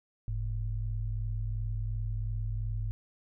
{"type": "tone pair together", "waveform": "sine", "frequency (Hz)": [44.79, 107.6], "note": ["F1", "A2"], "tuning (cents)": [44, -38], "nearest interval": "octave + minor third", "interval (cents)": 1518, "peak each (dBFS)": [-33, -33], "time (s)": [0.28, 2.91], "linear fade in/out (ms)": 0, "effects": []}